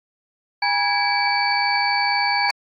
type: tone cluster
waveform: sine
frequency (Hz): 815 / 959 / 1657 / 2302 / 4529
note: G#5 / A#5 / G#6 / D7 / C#8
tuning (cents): -33 / +49 / -4 / -35 / +36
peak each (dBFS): -22 / -26 / -26 / -23 / -24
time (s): 0.62-2.51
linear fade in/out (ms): 5
effects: AAC 48 kbps